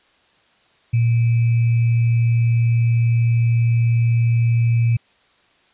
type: tone with sample-and-hold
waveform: sine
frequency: 116.54 Hz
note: A#2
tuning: in tune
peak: -13 dBFS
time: 0.93-4.97 s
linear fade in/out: 10 ms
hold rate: 2450 Hz
effects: white hiss -57 dBFS RMS until 5.73 s + resampled to 8000 Hz